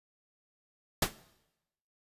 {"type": "noise with exponential decay", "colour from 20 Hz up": "pink", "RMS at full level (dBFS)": -21, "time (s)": [1.02, 1.13], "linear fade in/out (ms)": 5, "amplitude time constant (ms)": 23, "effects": ["noise-tail reverb RT60 0.9 s tail -19 dB re dry", "resampled to 32000 Hz"]}